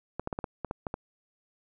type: clicks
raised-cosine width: 1 ms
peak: -18 dBFS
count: 9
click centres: 0.196 / 0.274 / 0.328 / 0.389 / 0.442 / 0.647 / 0.711 / 0.868 / 0.941 s
effects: none